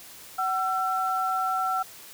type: tone pair together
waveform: sine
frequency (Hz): 752.7 / 1345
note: F#5 / E6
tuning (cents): +29 / +34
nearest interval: minor seventh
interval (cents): 1005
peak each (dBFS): -27 / -26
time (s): 0.38-1.83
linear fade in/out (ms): 10
effects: white hiss -46 dBFS RMS until 2.13 s